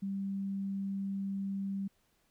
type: tone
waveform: sine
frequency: 196 Hz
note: G3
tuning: in tune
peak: -33 dBFS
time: 0.02-1.88 s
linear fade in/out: 10 ms
effects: pink hiss -73 dBFS RMS until 2.3 s